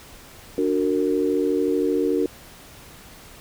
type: chord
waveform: sine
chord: D augmented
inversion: none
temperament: just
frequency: 293.7 / 367.1 / 458.9 Hz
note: D4 / F#4 / A#4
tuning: 0 / -14 / -27 cents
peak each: -23 dBFS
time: 0.58-2.26 s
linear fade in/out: 2 ms
effects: pink hiss -45 dBFS RMS until 3.4 s